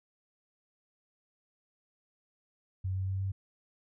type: tone with pitch steps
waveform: sine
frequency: 94 / 94.87 / 95.75 / 96.64 Hz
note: F#2 / F#2 / G2 / G2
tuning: +28 / +44 / -40 / -24 cents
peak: -30 dBFS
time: 2.84-3.32 s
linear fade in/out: 10 ms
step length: 120 ms
effects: none